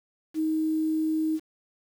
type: tone with quantisation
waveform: sine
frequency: 314.7 Hz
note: D#4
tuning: 20 cents sharp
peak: -23 dBFS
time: 0.34-1.4 s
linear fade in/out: 50 ms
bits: 8
effects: none